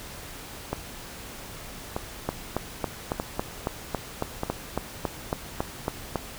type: two click trains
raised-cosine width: 1 ms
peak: -13 / -11 dBFS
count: 4 / 15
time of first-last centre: 0.73-4.434 / 2.29-6.157 s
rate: 0.81 / 3.62 Hz
effects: pink hiss -41 dBFS RMS until 6.38 s